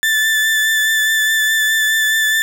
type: tone with vibrato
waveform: 35% pulse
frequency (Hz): 1760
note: A6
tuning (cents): 0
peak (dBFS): -11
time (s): 0.03-2.42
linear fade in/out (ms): 0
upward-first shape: sine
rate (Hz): 4.8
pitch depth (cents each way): 18
effects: none